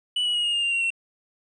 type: tone with pitch steps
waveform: triangle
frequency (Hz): 2960 / 2924 / 2889 / 2854 / 2820 / 2786 / 2752 / 2719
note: F#7 / F#7 / F#7 / F7 / F7 / F7 / F7 / F7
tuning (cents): 0 / -21 / -42 / +37 / +16 / -5 / -26 / -47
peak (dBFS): -20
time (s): 0.16-0.904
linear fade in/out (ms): 5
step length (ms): 93
effects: resampled to 22050 Hz